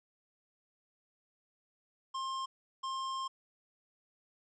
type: tone bursts at uneven times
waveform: square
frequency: 1061 Hz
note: C6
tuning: 24 cents sharp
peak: -36 dBFS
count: 2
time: 2.14-2.46 / 2.83-3.28 s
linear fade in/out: 10 ms
effects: resampled to 16000 Hz + 13-bit